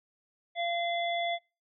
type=harmonic tone; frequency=687 Hz; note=F5; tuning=29 cents flat; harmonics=1 / 3 / 5; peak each=-30 / -35 / -37 dBFS; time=0.55-1.39 s; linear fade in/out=50 ms; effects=noise-tail reverb RT60 0.3 s tail -24 dB re dry